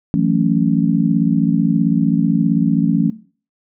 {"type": "chord", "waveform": "sine", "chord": "F# minor seventh", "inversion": "third", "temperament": "just", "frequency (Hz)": [166.5, 185, 222, 277.5], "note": ["E3", "F#3", "A3", "C#4"], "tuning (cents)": [18, 0, 16, 2], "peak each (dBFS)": -18, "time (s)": [0.14, 3.1], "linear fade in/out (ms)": 0, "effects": ["noise-tail reverb RT60 0.4 s tail -17 dB re dry"]}